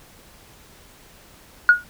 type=tone with exponential decay; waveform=sine; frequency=1446 Hz; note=F#6; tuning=40 cents flat; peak=-4 dBFS; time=1.69-1.84 s; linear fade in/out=1 ms; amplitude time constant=31 ms; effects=tanh soft clip ceiling -1 dBFS + pink hiss -49 dBFS RMS until 1.89 s